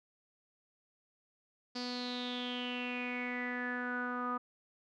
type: tone with low-pass filter sweep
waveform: sawtooth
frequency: 246.9 Hz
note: B3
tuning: in tune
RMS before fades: -38 dBFS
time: 1.75-4.38 s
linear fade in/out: 10 ms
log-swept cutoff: 4800 to 1200 Hz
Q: 9.1
effects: none